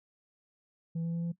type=tone with pitch steps; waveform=sine; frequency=165.4 / 167.5 / 168.8 / 170 Hz; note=E3 / E3 / E3 / F3; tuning=+6 / +28 / +41 / -46 cents; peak=-28 dBFS; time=0.95-1.322 s; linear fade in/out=10 ms; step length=93 ms; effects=noise-tail reverb RT60 0.1 s tail -18 dB re dry + tanh soft clip ceiling -30 dBFS